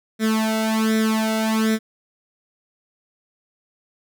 sawtooth tone with flanger, 220 Hz, A3, in tune, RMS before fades -20 dBFS, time 0.19-1.79 s, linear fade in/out 50 ms, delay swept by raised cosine 0.53 to 1.44 ms, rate 1.3 Hz, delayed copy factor +0.9, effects none

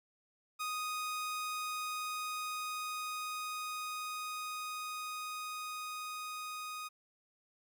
sawtooth tone with level ramp, 1244.5 Hz, D#6, in tune, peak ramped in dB -32 to -37 dBFS, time 0.59-6.89 s, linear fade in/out 20 ms, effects none

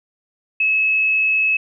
sine tone, 2585 Hz, E7, 34 cents flat, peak -14 dBFS, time 0.6-1.57 s, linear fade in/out 5 ms, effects none

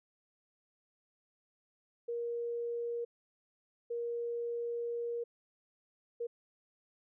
sine tone bursts at uneven times, 471.8 Hz, A#4, 21 cents sharp, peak -34 dBFS, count 3, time 2.08-3.05 / 3.9-5.24 / 6.2-6.27 s, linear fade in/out 10 ms, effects none

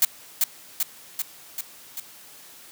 blue noise with echo, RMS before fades -17 dBFS, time 0.02-0.05 s, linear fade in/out 2 ms, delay 390 ms, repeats 5, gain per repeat -3 dB, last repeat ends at 2 s, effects white hiss -47 dBFS RMS until 2.71 s + high-pass 100 Hz 12 dB/octave

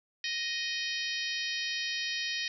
harmonic tone with a mistuned harmonic, 622.3 Hz, D#5, in tune, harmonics 3 / 4 / 5 / 6 / 7 / 8 / 9, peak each -37 / -38 / -39 / -40 / -40 / -41 / -42 dBFS, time 0.24-2.48 s, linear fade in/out 2 ms, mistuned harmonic 6, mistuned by +23 cents, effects none

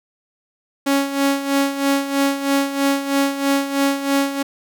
sawtooth tone with tremolo, 277.4 Hz, C#4, 1 cent sharp, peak -10 dBFS, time 0.86-4.43 s, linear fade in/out 10 ms, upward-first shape sine, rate 3.1 Hz, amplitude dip 70%, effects none

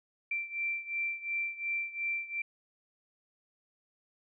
sine beating tone pair, 2349 / 2351.8 Hz, D7 / D7, 0 / +2 cents, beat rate 2.8 Hz, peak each -34 / -37 dBFS, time 0.31-2.42 s, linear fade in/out 5 ms, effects none

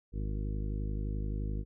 harmonic tone, 51.6 Hz, G#1, 10 cents flat, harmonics 1 / 2 / 3 / 4 / 5 / 6 / 7 / 9, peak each -33 / -39 / -43 / -45 / -47 / -49 / -50 / -52 dBFS, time 0.12-1.65 s, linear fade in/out 50 ms, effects none

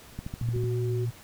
click train, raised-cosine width 5 ms, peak -22 dBFS, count 7, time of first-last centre 0.19-0.638 s, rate 13.4 Hz
sine tone with vibrato, 116.54 Hz, A#2, in tune, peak -26 dBFS, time 0.41-1.11 s, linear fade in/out 20 ms, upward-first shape triangle, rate 3.3 Hz, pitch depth 15 cents each way
sine tone, 370.2 Hz, F#4, 1 cent sharp, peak -31 dBFS, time 0.53-1.06 s, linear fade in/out 20 ms
effects pink hiss -50 dBFS RMS until 1.23 s

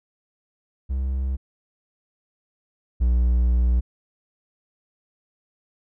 triangle tone pair in turn, 65.9 / 60.51 Hz, C2 / B1, +13 / -35 cents, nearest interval minor second, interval 148 cents, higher first, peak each -20 / -14 dBFS, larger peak second, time 0.89-1.37 / 3-3.81 s, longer second, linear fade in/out 20 ms, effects none

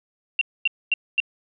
sine tone bursts, 2749 Hz, F7, 28 cents flat, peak -16 dBFS, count 4, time 0.39-1.202 s, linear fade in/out 2 ms, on 23 ms, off 240 ms, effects none

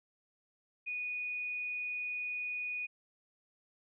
sine tone, 2470 Hz, D#7, 13 cents flat, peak -35 dBFS, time 0.86-2.87 s, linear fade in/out 20 ms, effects none

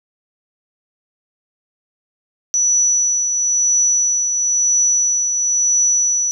sine tone with tremolo, 5920 Hz, F#8, in tune, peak -11 dBFS, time 2.54-6.31 s, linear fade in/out 0 ms, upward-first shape triangle, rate 0.99 Hz, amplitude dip 45%, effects none

